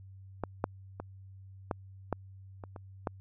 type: clicks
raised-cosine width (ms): 1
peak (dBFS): -18 / -14 / -24 / -17 / -16 / -29 / -30 / -17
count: 8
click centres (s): 0.437 / 0.641 / 1 / 1.712 / 2.127 / 2.638 / 2.762 / 3.072
effects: added 96 Hz sine -48 dBFS peak until 3.2 s